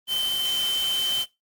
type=tone in noise; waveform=sine; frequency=3081 Hz; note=G7; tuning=31 cents flat; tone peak=-22 dBFS; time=0.07-1.26 s; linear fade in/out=50 ms; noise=white; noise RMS=-33 dBFS; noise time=0.07-1.26 s; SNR=+8 dB; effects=noise-tail reverb RT60 0.2 s tail -20 dB re dry + Opus 24 kbps